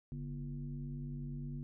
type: tone with frequency modulation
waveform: sine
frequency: 143.3 Hz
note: D3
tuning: 42 cents flat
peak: -39 dBFS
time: 0.12-1.63 s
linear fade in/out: 0 ms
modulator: 98.8 Hz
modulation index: 0.96
effects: none